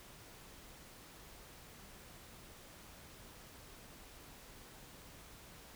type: silence
effects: pink hiss -56 dBFS RMS until 5.75 s